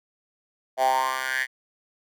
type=tone with high-pass filter sweep; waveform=10% pulse; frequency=130.81 Hz; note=C3; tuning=in tune; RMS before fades=-24 dBFS; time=0.77-1.47 s; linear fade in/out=50 ms; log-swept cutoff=680 to 1900 Hz; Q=7.3; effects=none